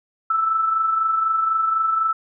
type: tone with amplitude modulation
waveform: sine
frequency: 1318.5 Hz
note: E6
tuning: in tune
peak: -15 dBFS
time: 0.3-2.13 s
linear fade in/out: 5 ms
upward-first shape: sine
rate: 24 Hz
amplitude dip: 45%
effects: none